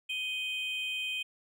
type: tone pair together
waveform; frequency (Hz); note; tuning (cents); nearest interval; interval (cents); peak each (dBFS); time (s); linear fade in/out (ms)
triangle; 2500 / 3138; D#7 / G7; +8 / +1; major third; 393; -33 / -34; 0.09-1.23; 10
effects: none